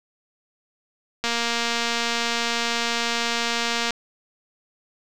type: click train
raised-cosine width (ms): 0.2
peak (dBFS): -7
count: 625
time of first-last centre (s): 1.24-3.907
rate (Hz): 234
effects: none